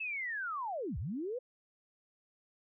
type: linear two-way sweep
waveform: sine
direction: down then up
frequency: 2656 to 58.27 to 522 Hz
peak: -35 dBFS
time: 0-1.39 s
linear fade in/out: 10 ms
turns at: 0.98 s
effects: none